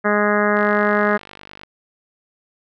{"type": "harmonic tone", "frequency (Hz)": 207.7, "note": "G#3", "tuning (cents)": 0, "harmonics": [1, 2, 3, 4, 5, 6, 7, 8, 9, 10], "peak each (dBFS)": [-21, -21, -21, -27, -27, -23, -26, -23, -28, -33], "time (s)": [0.04, 1.18], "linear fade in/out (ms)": 20}
{"type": "click train", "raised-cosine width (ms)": 0.3, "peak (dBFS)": -21, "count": 54, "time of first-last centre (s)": [0.57, 1.634], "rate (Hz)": 49.8}
{"effects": []}